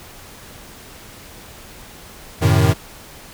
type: chord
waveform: square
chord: F# diminished seventh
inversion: none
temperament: equal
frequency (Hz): 92.5 / 110 / 130.81 / 155.56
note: F#2 / A2 / C3 / Eb3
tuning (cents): 0 / 0 / 0 / 0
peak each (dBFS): -17 / -17 / -21 / -19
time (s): 2.41-2.74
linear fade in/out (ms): 20
effects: pink hiss -40 dBFS RMS until 3.33 s